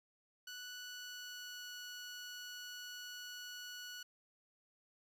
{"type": "tone with pitch glide", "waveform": "15% pulse", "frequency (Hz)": [1480, 1469.8], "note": ["F#6", "F#6"], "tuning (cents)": [0, -12], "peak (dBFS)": -40, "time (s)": [0.47, 4.03], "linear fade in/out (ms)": 5, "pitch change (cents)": -12, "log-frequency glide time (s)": [0.77, 1.74], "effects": ["resampled to 32000 Hz", "12-bit"]}